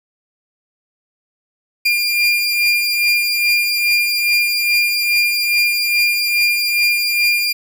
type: beating tone pair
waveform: 30% pulse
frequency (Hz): 2400 / 2402.4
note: D7 / D7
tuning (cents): +37 / +39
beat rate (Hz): 2.4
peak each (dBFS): -19 / -12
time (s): 1.85-7.53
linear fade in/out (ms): 10
effects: none